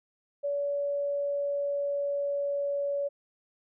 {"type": "tone with pitch glide", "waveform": "sine", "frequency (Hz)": [570, 566.4], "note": ["C#5", "C#5"], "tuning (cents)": [48, 37], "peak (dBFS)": -27, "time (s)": [0.43, 3.09], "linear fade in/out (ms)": 20, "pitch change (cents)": -11, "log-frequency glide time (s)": [0.73, 2.97], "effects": []}